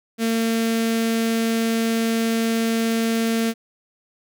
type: tone with notch filter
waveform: sawtooth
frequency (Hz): 227.1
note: A#3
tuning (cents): -45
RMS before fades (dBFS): -21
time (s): 0.18-3.54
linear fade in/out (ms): 50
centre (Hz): 970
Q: 1.3
effects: none